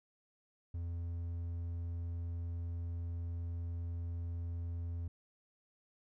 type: tone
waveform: triangle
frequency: 85.2 Hz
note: F2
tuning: 42 cents flat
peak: -35 dBFS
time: 0.74-5.08 s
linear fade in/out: 5 ms
effects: none